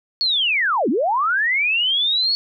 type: linear two-way sweep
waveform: sine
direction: down then up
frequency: 4435 to 208.2 to 4435 Hz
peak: -16 dBFS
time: 0.21-2.35 s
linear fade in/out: 0 ms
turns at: 0.89 s
effects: none